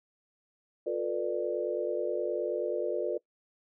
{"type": "chord", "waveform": "sine", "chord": "B half-diminished seventh", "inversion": "second", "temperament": "just", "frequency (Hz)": [355.6, 444.5, 493.9, 592.7], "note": ["F4", "A4", "B4", "D5"], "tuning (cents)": [31, 18, 0, 16], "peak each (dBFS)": -34, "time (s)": [0.86, 3.18], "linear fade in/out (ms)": 10, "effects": ["noise-tail reverb RT60 0.1 s tail -22 dB re dry"]}